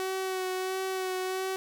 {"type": "tone with vibrato", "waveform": "sawtooth", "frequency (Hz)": 375.3, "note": "F#4", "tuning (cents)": 25, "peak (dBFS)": -26, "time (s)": [0, 1.56], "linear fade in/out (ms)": 0, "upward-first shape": "sine", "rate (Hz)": 1.5, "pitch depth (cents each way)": 20, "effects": []}